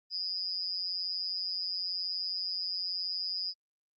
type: tone with amplitude modulation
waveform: sine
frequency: 4954 Hz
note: D#8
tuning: 8 cents flat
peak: -28 dBFS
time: 0.1-3.54 s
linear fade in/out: 50 ms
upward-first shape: sine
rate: 181 Hz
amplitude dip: 90%
effects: Opus 32 kbps